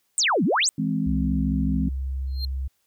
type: exponential two-way sweep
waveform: sine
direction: down then up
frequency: 8800 to 155.56 to 8800 Hz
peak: -18 dBFS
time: 0.18-0.69 s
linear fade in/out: 0 ms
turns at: 0.44 s
type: chord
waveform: sine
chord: E augmented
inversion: none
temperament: equal with one note detuned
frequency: 163.01 / 207.7 / 261.6 Hz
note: E3 / G#3 / B#3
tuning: -19 / 0 / 0 cents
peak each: -26 dBFS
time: 0.78-1.89 s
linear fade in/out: 5 ms
type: tone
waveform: sine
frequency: 66.5 Hz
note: C2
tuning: 29 cents sharp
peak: -25 dBFS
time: 1.06-2.68 s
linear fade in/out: 10 ms
type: tone with exponential growth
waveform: triangle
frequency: 4186 Hz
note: C8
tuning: in tune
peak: -25 dBFS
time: 2.27-2.45 s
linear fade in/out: 2 ms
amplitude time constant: 37 ms
effects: white hiss -70 dBFS RMS until 2.86 s